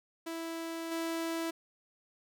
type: tone with level steps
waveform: sawtooth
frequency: 329.6 Hz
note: E4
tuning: in tune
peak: -33 / -29 dBFS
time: 0.26-1.51 s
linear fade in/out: 10 ms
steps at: 0.91 s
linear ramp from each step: 10 ms
effects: none